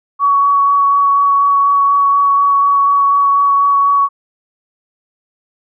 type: tone with vibrato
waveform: sine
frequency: 1124 Hz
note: C#6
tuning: 24 cents sharp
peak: -8 dBFS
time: 0.19-4.09 s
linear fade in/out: 50 ms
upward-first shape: sine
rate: 4.1 Hz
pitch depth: 10 cents each way
effects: none